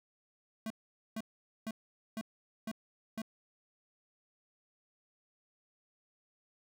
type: tone bursts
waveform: square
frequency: 220.8 Hz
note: A3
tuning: 6 cents sharp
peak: -37 dBFS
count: 6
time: 0.66-3.218 s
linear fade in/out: 2 ms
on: 43 ms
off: 460 ms
effects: none